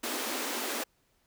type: high-pass noise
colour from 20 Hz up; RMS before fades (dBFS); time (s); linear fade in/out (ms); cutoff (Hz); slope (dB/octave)
pink; -34; 0.03-0.84; 10; 230; 96
effects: pink hiss -71 dBFS RMS until 1.26 s